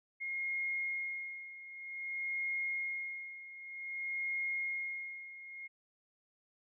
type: tone with tremolo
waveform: sine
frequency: 2145 Hz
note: C7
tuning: 42 cents sharp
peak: -33 dBFS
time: 0.2-5.68 s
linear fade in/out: 20 ms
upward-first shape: sine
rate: 0.53 Hz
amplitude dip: 80%
effects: none